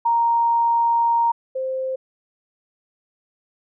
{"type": "tone pair in turn", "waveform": "sine", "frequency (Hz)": [932.3, 523.2], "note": ["A#5", "C5"], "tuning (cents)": [0, 0], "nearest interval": "minor seventh", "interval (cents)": 1000, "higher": "first", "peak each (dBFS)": [-15, -22], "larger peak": "first", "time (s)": [[0.05, 1.32], [1.55, 1.96]], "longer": "first", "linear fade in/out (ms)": 10, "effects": []}